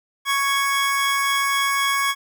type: tone pair together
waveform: 25% pulse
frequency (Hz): 1108.6 / 1661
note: C#6 / G#6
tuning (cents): 0 / 0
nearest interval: perfect fifth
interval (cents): 700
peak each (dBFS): -16 / -21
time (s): 0.25-2.15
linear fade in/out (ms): 50
effects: none